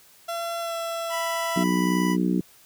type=tone with pitch glide; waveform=30% pulse; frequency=678 to 669.1 Hz; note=E5 to E5; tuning=+49 to +26 cents; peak=-25 dBFS; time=0.28-1.64 s; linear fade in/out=10 ms; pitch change=-23 cents; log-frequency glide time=0.61-0.74 s
type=tone; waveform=25% pulse; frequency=987.8 Hz; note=B5; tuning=in tune; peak=-24 dBFS; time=1.09-2.17 s; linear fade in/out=50 ms
type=harmonic tone; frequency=61.1 Hz; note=B1; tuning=18 cents flat; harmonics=3 / 4 / 5 / 6 / 7; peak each=-23 / -27 / -26 / -31 / -38 dBFS; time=1.56-2.41 s; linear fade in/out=5 ms
effects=white hiss -54 dBFS RMS until 2.65 s